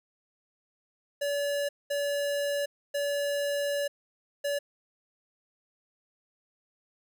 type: tone bursts at uneven times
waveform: square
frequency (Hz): 572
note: D5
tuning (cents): -46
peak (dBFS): -28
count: 4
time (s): 1.21-1.69 / 1.9-2.66 / 2.94-3.88 / 4.44-4.59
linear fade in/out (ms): 10
effects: none